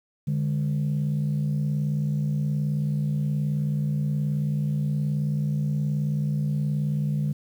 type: tone pair together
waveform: sine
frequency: 147.11 / 205.9 Hz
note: D3 / G#3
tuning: +3 / -15 cents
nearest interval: tritone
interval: 582 cents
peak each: -22 / -28 dBFS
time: 0.27-7.33 s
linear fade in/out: 10 ms
effects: tanh soft clip ceiling -18 dBFS + 9-bit